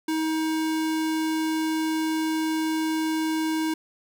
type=tone; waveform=square; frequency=316.9 Hz; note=D#4; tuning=32 cents sharp; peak=-24 dBFS; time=0.08-3.74 s; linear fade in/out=5 ms; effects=none